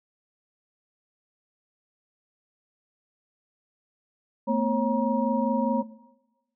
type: tone cluster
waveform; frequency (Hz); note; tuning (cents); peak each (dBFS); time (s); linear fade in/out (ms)
sine; 224.3 / 249.2 / 545 / 948; A3 / B3 / C#5 / A#5; +34 / +16 / -29 / +29; -25 / -28 / -27 / -28; 4.47-5.83; 20
effects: noise-tail reverb RT60 1.0 s tail -18 dB re dry